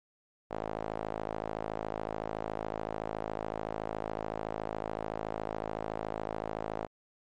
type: tone with band-pass filter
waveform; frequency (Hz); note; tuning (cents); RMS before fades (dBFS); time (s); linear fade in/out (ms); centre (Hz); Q
sawtooth; 53.8; A1; -38; -37; 0.5-6.87; 20; 670; 1.6
effects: MP3 48 kbps